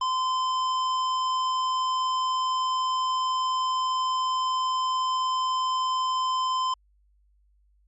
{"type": "tone with hard clipping", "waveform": "sine", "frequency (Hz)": 1030, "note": "C6", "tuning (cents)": -28, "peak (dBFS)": -25, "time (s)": [0.01, 6.74], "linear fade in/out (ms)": 5, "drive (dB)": 13, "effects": ["added 50 Hz sine -60 dBFS peak until 7.87 s", "MP3 32 kbps"]}